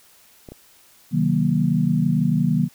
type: clicks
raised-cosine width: 2 ms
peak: -24 dBFS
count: 2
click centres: 0.488 / 0.52 s
type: chord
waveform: sine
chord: C half-diminished seventh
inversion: none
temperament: just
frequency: 130.81 / 156.98 / 188.37 / 235.5 Hz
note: C3 / Eb3 / Gb3 / Bb3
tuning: 0 / +16 / +31 / +18 cents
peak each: -26 / -20 / -22 / -22 dBFS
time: 1.11-2.69 s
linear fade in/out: 50 ms
effects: white hiss -53 dBFS RMS until 2.74 s